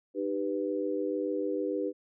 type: chord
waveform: sine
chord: Eb augmented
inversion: none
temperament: equal with one note detuned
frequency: 305.3 / 392 / 493.9 Hz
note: Eb4 / G4 / B4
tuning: -33 / 0 / 0 cents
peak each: -33 dBFS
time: 0.14-1.93 s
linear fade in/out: 50 ms
effects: none